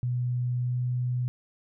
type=tone with pitch glide; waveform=sine; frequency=123.47 to 124.26 Hz; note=B2 to B2; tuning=0 to +11 cents; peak=-25 dBFS; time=0.03-1.28 s; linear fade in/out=0 ms; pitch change=+11 cents; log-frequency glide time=0.61-0.77 s; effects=none